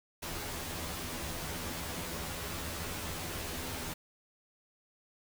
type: noise with comb filter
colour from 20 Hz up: pink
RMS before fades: -39 dBFS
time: 0.22-3.94 s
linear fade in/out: 10 ms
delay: 12 ms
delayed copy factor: +0.85
effects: none